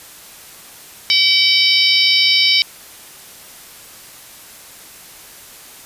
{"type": "harmonic tone with a mistuned harmonic", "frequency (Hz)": 762, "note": "G5", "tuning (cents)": -49, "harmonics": [3, 4, 5, 6, 7], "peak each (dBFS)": [-17, -17, -17, -17, -17], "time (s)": [1.1, 2.62], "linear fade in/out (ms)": 0, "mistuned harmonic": 6, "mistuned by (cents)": 35, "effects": ["white hiss -39 dBFS RMS until 5.85 s", "resampled to 32000 Hz"]}